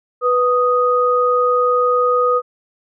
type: tone pair together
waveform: sine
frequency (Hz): 493.9 / 1244.6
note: B4 / D#6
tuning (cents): 0 / 0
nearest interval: octave + major third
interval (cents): 1600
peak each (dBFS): -15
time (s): 0.21-2.42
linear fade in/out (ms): 50
effects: none